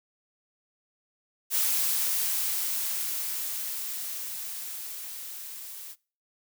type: noise with level ramp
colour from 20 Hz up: blue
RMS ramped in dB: -25 to -42 dBFS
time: 1.5-5.96 s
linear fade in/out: 50 ms
effects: noise-tail reverb RT60 0.4 s tail -24 dB re dry